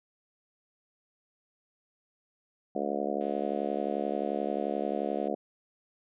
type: harmonic tone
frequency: 71.4 Hz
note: D2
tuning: 48 cents flat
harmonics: 3 / 4 / 5 / 6 / 7 / 8 / 9 / 10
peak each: -37 / -37 / -37 / -37 / -37 / -37 / -37 / -37 dBFS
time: 2.75-5.35 s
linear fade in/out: 5 ms
type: click train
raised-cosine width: 0.2 ms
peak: -39 dBFS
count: 439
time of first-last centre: 3.21-5.276 s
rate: 212 Hz
effects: resampled to 8000 Hz